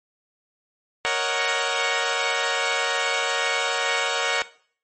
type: chord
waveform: 10% pulse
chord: D# minor seventh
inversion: second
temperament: equal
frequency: 466.2 / 554.4 / 622.3 / 740 Hz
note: A#4 / C#5 / D#5 / F#5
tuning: 0 / 0 / 0 / 0 cents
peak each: -19 / -18 / -23 / -18 dBFS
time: 1.05-4.42 s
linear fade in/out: 0 ms
effects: noise-tail reverb RT60 0.5 s tail -18 dB re dry + MP3 32 kbps